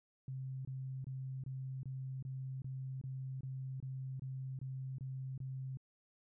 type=tone bursts; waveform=sine; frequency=131.9 Hz; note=C3; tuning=14 cents sharp; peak=-40 dBFS; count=14; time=0.28-5.772 s; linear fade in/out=2 ms; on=370 ms; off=24 ms; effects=none